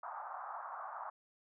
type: band-pass noise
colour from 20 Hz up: white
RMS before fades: -45 dBFS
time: 0.03-1.1 s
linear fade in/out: 5 ms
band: 700 to 1300 Hz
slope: 48 dB/octave
effects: none